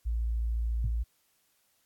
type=tone; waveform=sine; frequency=57 Hz; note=A#1; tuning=38 cents flat; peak=-27 dBFS; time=0.05-1.04 s; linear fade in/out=20 ms
type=tone with exponential decay; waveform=sine; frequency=109.7 Hz; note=A2; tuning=5 cents flat; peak=-26 dBFS; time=0.84-0.96 s; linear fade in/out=5 ms; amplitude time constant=24 ms
effects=white hiss -71 dBFS RMS until 1.85 s + AAC 64 kbps